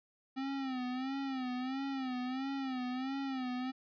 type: tone with vibrato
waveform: square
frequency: 261.6 Hz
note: C4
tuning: in tune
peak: -36 dBFS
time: 0.36-3.72 s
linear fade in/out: 20 ms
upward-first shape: sine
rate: 1.5 Hz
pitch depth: 86 cents each way
effects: resampled to 11025 Hz